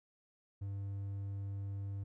triangle tone, 99.1 Hz, G2, 19 cents sharp, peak -36 dBFS, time 0.61-2.04 s, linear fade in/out 10 ms, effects none

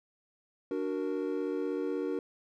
triangle chord, D augmented, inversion none, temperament equal, 293.7 / 370 / 466.2 Hz, D4 / F#4 / A#4, 0 / 0 / 0 cents, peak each -33 dBFS, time 0.71-2.19 s, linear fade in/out 2 ms, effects none

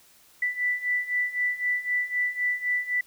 sine beating tone pair, 1975.5 / 1979.4 Hz, B6 / B6, 0 / +3 cents, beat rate 3.9 Hz, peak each -29 / -26 dBFS, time 0.42-3.01 s, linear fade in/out 5 ms, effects white hiss -57 dBFS RMS until 3.06 s

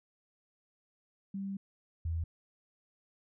sine tone pair in turn, 196 / 82.41 Hz, G3 / E2, 0 / 0 cents, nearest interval octave + minor third, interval 1500 cents, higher first, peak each -35 / -31 dBFS, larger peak second, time 1.34-1.57 / 2.05-2.24 s, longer first, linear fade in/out 5 ms, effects none

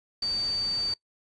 sine tone in noise, 4601 Hz, D8, 36 cents flat, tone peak -26 dBFS, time 0.22-0.94 s, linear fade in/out 5 ms, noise pink, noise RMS -43 dBFS, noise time 0.22-0.94 s, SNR +14 dB, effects noise-tail reverb RT60 0.1 s tail -20 dB re dry + resampled to 22050 Hz

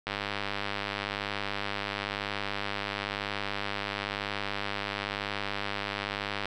click train, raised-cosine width 0.3 ms, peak -15 dBFS, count 646, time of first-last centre 0.07-6.456 s, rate 101 Hz, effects none

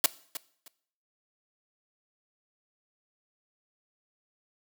white noise with echo, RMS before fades -21 dBFS, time 0.04-0.06 s, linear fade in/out 2 ms, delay 310 ms, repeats 2, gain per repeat -14 dB, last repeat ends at 0.68 s, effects noise-tail reverb RT60 0.6 s tail -19 dB re dry + high-pass 200 Hz 12 dB/octave

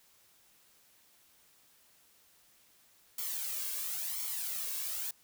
blue noise with flanger, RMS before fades -37 dBFS, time 3.18-5.11 s, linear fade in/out 5 ms, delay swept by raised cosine 0.91 to 1.84 ms, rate 0.96 Hz, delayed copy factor +0.65, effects white hiss -65 dBFS RMS until 5.23 s

